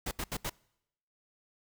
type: noise bursts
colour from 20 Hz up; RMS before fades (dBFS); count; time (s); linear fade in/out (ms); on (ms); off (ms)
pink; -35; 4; 0.06-0.497; 5; 53; 75
effects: noise-tail reverb RT60 0.8 s tail -25 dB re dry